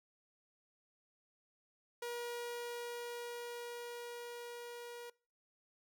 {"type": "tone with level ramp", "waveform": "sawtooth", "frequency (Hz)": 478.2, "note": "A#4", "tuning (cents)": 44, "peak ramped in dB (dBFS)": [-36, -43], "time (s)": [2.02, 5.1], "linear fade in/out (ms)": 5, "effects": ["noise-tail reverb RT60 0.4 s tail -24 dB re dry"]}